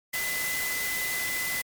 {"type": "tone in noise", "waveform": "sine", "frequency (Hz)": 2013, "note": "B6", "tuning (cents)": 33, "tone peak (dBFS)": -30, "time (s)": [0.13, 1.62], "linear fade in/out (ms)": 10, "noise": "white", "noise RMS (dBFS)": -32, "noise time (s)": [0.13, 1.62], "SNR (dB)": -1, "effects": ["MP3 96 kbps"]}